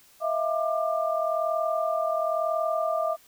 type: tone cluster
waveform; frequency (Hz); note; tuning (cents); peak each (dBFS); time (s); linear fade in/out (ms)
sine; 642 / 683 / 1192; E5 / F5 / D6; -46 / -39 / +25; -26 / -29 / -30; 0.2-3.17; 50
effects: white hiss -57 dBFS RMS until 3.27 s